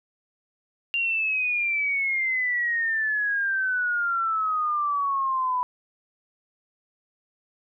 sine exponential sweep, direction down, 2788 to 987.8 Hz, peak -22 dBFS, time 0.94-5.63 s, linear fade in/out 0 ms, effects none

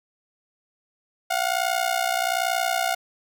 sawtooth ring-modulated tone, 718 Hz, F5, 48 cents sharp, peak -15 dBFS, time 1.3-2.95 s, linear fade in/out 10 ms, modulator 30.6 Hz, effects none

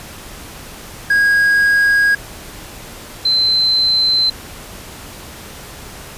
triangle / sine tone pair in turn, 1641 / 4080 Hz, G#6 / C8, -21 / -44 cents, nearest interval octave + major third, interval 1577 cents, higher second, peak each -8 / -11 dBFS, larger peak first, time 1.1-2.15 / 3.25-4.3 s, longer neither, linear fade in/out 5 ms, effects pink hiss -34 dBFS RMS until 6.17 s + resampled to 32000 Hz

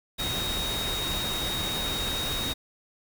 sine tone in noise, 3752 Hz, A#7, 11 cents sharp, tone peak -30 dBFS, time 0.18-2.54 s, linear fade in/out 20 ms, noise pink, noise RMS -32 dBFS, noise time 0.18-2.54 s, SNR -1 dB, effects none

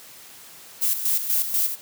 violet noise with tremolo, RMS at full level -21 dBFS, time 0.81-1.76 s, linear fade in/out 20 ms, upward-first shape square, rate 4.1 Hz, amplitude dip 60%, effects white hiss -45 dBFS RMS until 1.81 s + high-pass 100 Hz 12 dB/octave

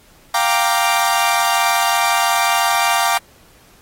sawtooth chord, G minor seventh, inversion third, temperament equal, 698.5 / 784 / 932.3 / 1174.7 Hz, F5 / G5 / Bb5 / D6, 0 / 0 / 0 / 0 cents, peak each -16 dBFS, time 0.34-3.18 s, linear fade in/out 5 ms, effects pink hiss -50 dBFS RMS until 3.81 s + AAC 48 kbps

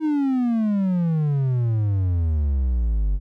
triangle exponential sweep, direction down, 317.8 to 46.25 Hz, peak -16 dBFS, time 0-3.2 s, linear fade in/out 50 ms, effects none

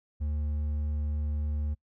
triangle tone with hard clipping, 74.7 Hz, D2, 30 cents sharp, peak -29 dBFS, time 0.2-1.75 s, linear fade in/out 20 ms, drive 7 dB, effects noise-tail reverb RT60 0.1 s tail -26 dB re dry

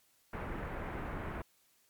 pink low-pass noise, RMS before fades -40 dBFS, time 0.33-1.42 s, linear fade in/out 5 ms, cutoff 2000 Hz, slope 24 dB/octave, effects white hiss -70 dBFS RMS until 1.89 s + MP3 96 kbps

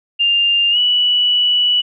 sine tone with pitch glide, 2800 to 2951 Hz, F7 to F#7, +4 to -5 cents, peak -11 dBFS, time 0.19-1.82 s, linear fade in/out 20 ms, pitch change +91 cents, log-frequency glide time 0.71-0.78 s, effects none

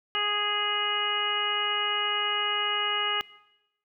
harmonic tone, 414.7 Hz, G#4, 3 cents flat, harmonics 1 / 2 / 3 / 4 / 5 / 6 / 7, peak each -38 / -36 / -31 / -35 / -34 / -38 / -28 dBFS, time 0.15-3.21 s, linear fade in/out 0 ms, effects noise-tail reverb RT60 1.0 s tail -21 dB re dry

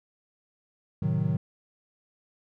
triangle chord, A diminished seventh, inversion none, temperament equal, 110 / 130.81 / 155.56 / 185 Hz, A2 / C3 / Eb3 / Gb3, 0 / 0 / 0 / 0 cents, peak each -28 / -29 / -25 / -29 dBFS, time 1.02-1.37 s, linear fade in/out 5 ms, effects none

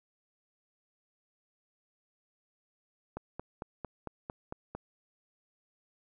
click train, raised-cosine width 1 ms, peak -24 dBFS, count 8, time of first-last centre 3.17-4.75 s, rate 4.43 Hz, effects none

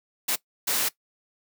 white noise bursts at uneven times, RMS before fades -25 dBFS, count 2, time 0.28-0.36 / 0.67-0.89 s, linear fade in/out 10 ms, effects noise-tail reverb RT60 0.1 s tail -19 dB re dry + high-pass 200 Hz 12 dB/octave

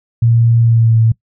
sine tone with pitch glide, 116.3 to 112.99 Hz, A#2 to A2, -4 to +46 cents, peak -7 dBFS, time 0.22-1.12 s, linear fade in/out 5 ms, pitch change -50 cents, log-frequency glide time 0.61-0.97 s, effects noise-tail reverb RT60 0.1 s tail -22 dB re dry

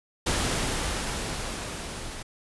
pink noise with level ramp, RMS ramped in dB -25 to -38 dBFS, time 0.26-2.23 s, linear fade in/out 10 ms, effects resampled to 24000 Hz

